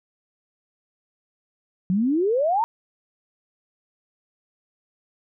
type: exponential sweep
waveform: sine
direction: up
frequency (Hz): 176.2 to 947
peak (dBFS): -18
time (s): 1.9-2.64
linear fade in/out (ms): 0
effects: none